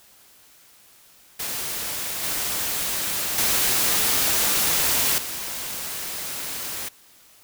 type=noise with level steps; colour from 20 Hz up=white; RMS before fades=-29 / -26 / -21 / -31 dBFS; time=1.39-6.89 s; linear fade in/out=10 ms; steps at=2.23 / 3.38 / 5.18 s; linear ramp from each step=2 ms; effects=white hiss -53 dBFS RMS until 7.43 s